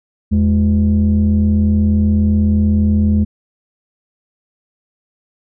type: tone pair together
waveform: sine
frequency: 82.2 / 210.1 Hz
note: E2 / G#3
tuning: -4 / +20 cents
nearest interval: octave + major third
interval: 1624 cents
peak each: -11 dBFS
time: 0.31-3.25 s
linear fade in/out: 20 ms
effects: tanh soft clip ceiling -6 dBFS